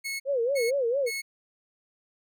sawtooth tone bursts, 2189 Hz, C#7, 22 cents flat, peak -27 dBFS, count 3, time 0.04-1.22 s, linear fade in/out 20 ms, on 160 ms, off 350 ms
sine tone with vibrato, 510 Hz, C5, 44 cents flat, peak -23 dBFS, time 0.25-1.11 s, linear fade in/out 50 ms, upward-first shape sine, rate 4.4 Hz, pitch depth 190 cents each way
effects none

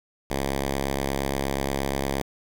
5% pulse tone with vibrato, 68.5 Hz, C#2, 20 cents flat, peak -14 dBFS, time 0.3-2.22 s, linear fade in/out 5 ms, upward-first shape sine, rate 18 Hz, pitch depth 23 cents each way, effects 7-bit

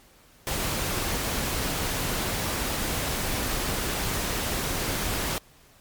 pink noise, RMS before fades -28 dBFS, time 0.47-5.38 s, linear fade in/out 0 ms, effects pink hiss -56 dBFS RMS until 5.8 s + MP3 96 kbps

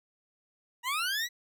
20% pulse linear sweep, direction up, 932.3 to 1995 Hz, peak -24 dBFS, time 0.83-1.29 s, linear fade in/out 50 ms, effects none

